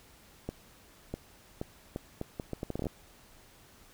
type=accelerating click train; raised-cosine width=2 ms; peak=-21 dBFS; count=15; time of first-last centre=0.49-2.868 s; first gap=650 ms; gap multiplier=0.73; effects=pink hiss -58 dBFS RMS until 3.93 s